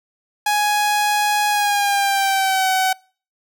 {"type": "tone with pitch glide", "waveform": "sawtooth", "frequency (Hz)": [833, 755.1], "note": ["G#5", "F#5"], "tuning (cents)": [5, 35], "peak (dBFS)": -12, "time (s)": [0.46, 2.93], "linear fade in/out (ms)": 5, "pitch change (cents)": -170, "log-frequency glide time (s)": [1.49, 2.69], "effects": ["noise-tail reverb RT60 0.4 s tail -25 dB re dry"]}